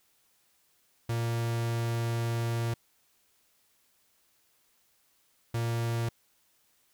45% pulse tone pair in turn, 116.54 / 116.54 Hz, A#2 / A#2, 0 / 0 cents, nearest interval unison, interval 0 cents, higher neither, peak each -28 / -28 dBFS, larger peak neither, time 1.09-2.74 / 5.54-6.09 s, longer first, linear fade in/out 5 ms, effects white hiss -69 dBFS RMS until 6.93 s

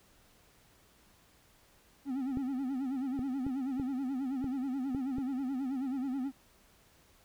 triangle tone with vibrato, 264.5 Hz, C4, 19 cents sharp, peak -30 dBFS, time 2.05-6.32 s, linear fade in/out 50 ms, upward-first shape sine, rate 9.3 Hz, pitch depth 110 cents each way
clicks, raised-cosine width 3 ms, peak -26 dBFS, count 7, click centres 2.372 / 3.192 / 3.466 / 3.798 / 4.443 / 4.948 / 5.184 s
effects pink hiss -64 dBFS RMS until 7.24 s

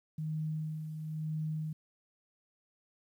sine tone with tremolo, 155.8 Hz, D#3, 3 cents sharp, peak -32 dBFS, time 0.18-1.73 s, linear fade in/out 5 ms, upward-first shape sine, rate 1 Hz, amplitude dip 50%, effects 11-bit

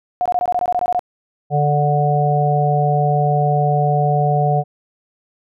sine tone bursts, 719 Hz, F#5, 50 cents flat, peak -14 dBFS, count 12, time 0.21-0.993 s, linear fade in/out 0 ms, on 46 ms, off 21 ms
harmonic tone, 146.83 Hz, D3, in tune, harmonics 1 / 3 / 4 / 5, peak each -16 / -23 / -23 / -17 dBFS, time 1.5-4.64 s, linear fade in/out 50 ms
effects none

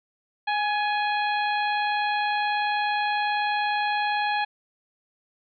harmonic tone with a mistuned harmonic, 830.6 Hz, G#5, in tune, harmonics 1 / 2 / 3 / 4 / 5, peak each -24 / -29 / -32 / -36 / -38 dBFS, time 0.47-4.45 s, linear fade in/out 10 ms, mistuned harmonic 2, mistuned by +29 cents, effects none

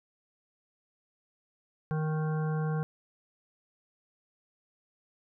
harmonic tone, 155.56 Hz, D#3, in tune, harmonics 1 / 3 / 5 / 7 / 9 / 10, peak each -28 / -38 / -42 / -45 / -47 / -48 dBFS, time 1.91-2.83 s, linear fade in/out 0 ms, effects none

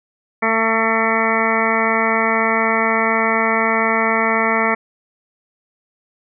harmonic tone, 224.1 Hz, A3, 32 cents sharp, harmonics 1 / 2 / 3 / 4 / 5 / 6 / 8 / 9 / 10, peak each -23 / -23 / -23 / -23 / -23 / -23 / -23 / -23 / -23 dBFS, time 0.42-4.75 s, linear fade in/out 10 ms, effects none

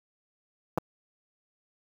clicks, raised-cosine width 1 ms, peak -13 dBFS, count 2, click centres 0.776 / 0.782 s, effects high-pass 80 Hz 12 dB/octave + 7-bit

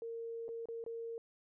sine tone with dropouts, 460 Hz, A#4, 23 cents flat, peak -40 dBFS, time 0.02-1.18 s, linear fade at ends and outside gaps 1 ms, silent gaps 0.482-0.489 / 0.656-0.686 / 0.84-0.863 s, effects none

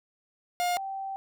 45% pulse / sine tone pair in turn, 710 / 777.2 Hz, F5 / G5, +28 / -15 cents, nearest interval major second, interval 157 cents, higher second, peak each -25 / -32 dBFS, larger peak first, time 0.6-0.77 / 0.77-1.16 s, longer second, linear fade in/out 0 ms, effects none

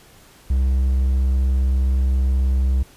triangle tone with vibrato, 65.41 Hz, C2, in tune, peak -13 dBFS, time 0.5-2.83 s, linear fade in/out 5 ms, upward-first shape triangle, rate 19 Hz, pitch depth 12 cents each way, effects pink hiss -49 dBFS RMS until 2.96 s + resampled to 32000 Hz

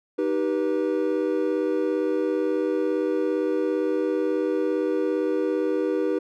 triangle chord, Eb augmented, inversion none, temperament just, 311.1 / 388.9 / 486.1 Hz, Eb4 / G4 / B4, 0 / -14 / -28 cents, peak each -24 dBFS, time 0.18-6.19 s, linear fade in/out 10 ms, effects none

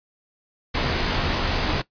pink noise with comb filter, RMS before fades -23 dBFS, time 0.74-1.82 s, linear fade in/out 10 ms, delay 18 ms, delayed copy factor -0.5, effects noise-tail reverb RT60 0.1 s tail -17 dB re dry + resampled to 11025 Hz

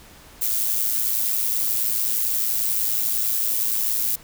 violet noise with amplitude modulation, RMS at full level -20 dBFS, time 0.41-4.16 s, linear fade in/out 10 ms, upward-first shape sine, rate 111 Hz, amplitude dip 55%, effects pink hiss -47 dBFS RMS until 4.23 s

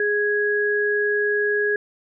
sine tone pair together, 415.3 / 1661.2 Hz, G#4 / G#6, 0 / 0 cents, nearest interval 2 octaves, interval 2400 cents, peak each -21 dBFS, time 0-1.76 s, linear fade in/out 2 ms, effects none

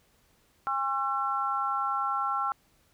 harmonic tone, 270 Hz, C#4, 45 cents flat, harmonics 3 / 4 / 5, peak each -32 / -32 / -29 dBFS, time 0.67-2.52 s, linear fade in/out 0 ms, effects pink hiss -66 dBFS RMS until 2.93 s

